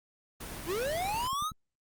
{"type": "noise", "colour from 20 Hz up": "pink", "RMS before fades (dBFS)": -41, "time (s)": [0.4, 1.28], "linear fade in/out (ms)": 10}
{"type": "linear sweep", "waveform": "square", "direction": "up", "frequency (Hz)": [300, 1311], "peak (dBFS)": -31, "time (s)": [0.65, 1.52], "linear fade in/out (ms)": 50}
{"type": "click train", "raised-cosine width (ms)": 5, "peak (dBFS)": -33, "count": 9, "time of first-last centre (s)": [0.77, 1.518], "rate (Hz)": 10.7}
{"effects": ["Opus 24 kbps"]}